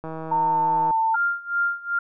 click train, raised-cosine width 1 ms, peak -20 dBFS, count 140, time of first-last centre 0.04-0.909 s, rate 160 Hz
sine tone with pitch glide, 912 to 894.3 Hz, A#5 to A5, -38 to +28 cents, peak -18 dBFS, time 0.31-1.16 s, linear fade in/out 10 ms, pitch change -34 cents, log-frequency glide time 0.42-0.68 s
sine tone with tremolo, 1396.9 Hz, F6, in tune, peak -18 dBFS, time 1.14-1.99 s, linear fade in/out 5 ms, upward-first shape sine, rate 2.6 Hz, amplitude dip 90%
effects none

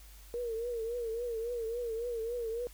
sine tone with vibrato, 466.2 Hz, A#4, in tune, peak -33 dBFS, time 0.34-2.67 s, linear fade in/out 0 ms, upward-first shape triangle, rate 3.6 Hz, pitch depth 100 cents each way, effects added 50 Hz sine -51 dBFS peak until 2.73 s + white hiss -58 dBFS RMS until 2.73 s

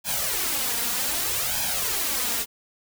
white noise with flanger, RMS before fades -26 dBFS, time 0.04-2.46 s, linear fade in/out 50 ms, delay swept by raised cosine 1.2 to 4.3 ms, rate 0.64 Hz, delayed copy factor +0.75, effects none

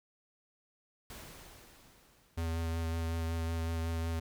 pink noise with exponential decay, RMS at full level -47 dBFS, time 1.1-3.45 s, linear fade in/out 1 ms, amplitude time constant 510 ms
square tone with vibrato, 82.41 Hz, E2, in tune, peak -33 dBFS, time 2.37-4.2 s, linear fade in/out 10 ms, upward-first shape sine, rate 5.4 Hz, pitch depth 15 cents each way
effects none

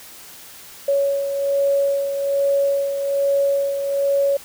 sine beating tone pair, 558 / 559.2 Hz, C#5 / C#5, +11 / +15 cents, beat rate 1.2 Hz, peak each -17 / -26 dBFS, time 0.88-4.37 s, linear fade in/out 5 ms, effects white hiss -41 dBFS RMS until 4.44 s

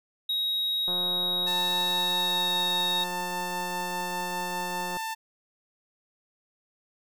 triangle tone with pitch glide, 3797 to 3762 Hz, A#7 to A#7, +31 to +15 cents, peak -24 dBFS, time 0.29-3.04 s, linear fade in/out 5 ms, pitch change -16 cents, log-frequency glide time 1.82-2.63 s
click train, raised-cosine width 1 ms, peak -25 dBFS, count 733, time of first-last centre 0.88-4.969 s, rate 179 Hz
sawtooth tone, 890 Hz, A5, 20 cents sharp, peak -27 dBFS, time 1.46-5.15 s, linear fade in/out 20 ms
effects none

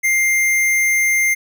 square tone, 2100 Hz, C7, 6 cents sharp, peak -14 dBFS, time 0.03-1.35 s, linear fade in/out 20 ms, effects none

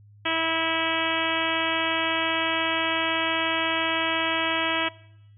harmonic tone, 325.8 Hz, E4, 20 cents flat, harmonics 1 / 2 / 3 / 4 / 5 / 6 / 7 / 8 / 9 / 10, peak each -32 / -32 / -32 / -32 / -32 / -32 / -32 / -32 / -32 / -32 dBFS, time 0.25-4.89 s, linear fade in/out 10 ms, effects noise-tail reverb RT60 0.8 s tail -20 dB re dry + added 103 Hz sine -49 dBFS peak until 5.37 s

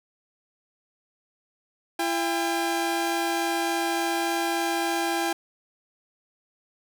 sawtooth tone pair together, 337.6 / 802.2 Hz, E4 / G5, +41 / +40 cents, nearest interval octave + minor third, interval 1499 cents, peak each -23 dBFS, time 1.99-5.33 s, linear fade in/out 5 ms, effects none

